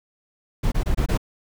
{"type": "noise bursts", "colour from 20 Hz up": "brown", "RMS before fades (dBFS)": -20, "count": 5, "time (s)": [0.63, 1.176], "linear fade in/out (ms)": 10, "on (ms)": 90, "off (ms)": 24, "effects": []}